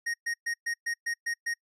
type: tone bursts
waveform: square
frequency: 1867 Hz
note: A#6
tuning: 2 cents sharp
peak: -29 dBFS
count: 8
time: 0.06-1.54 s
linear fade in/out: 10 ms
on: 80 ms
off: 120 ms
effects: noise-tail reverb RT60 0.1 s tail -26 dB re dry + low-pass 9000 Hz 12 dB/octave